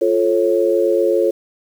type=chord; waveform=sine; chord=F augmented; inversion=none; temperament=just; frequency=349.2 / 436.5 / 545.7 Hz; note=F4 / A4 / C#5; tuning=0 / -14 / -27 cents; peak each=-17 dBFS; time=0.01-1.31 s; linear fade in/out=10 ms; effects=7-bit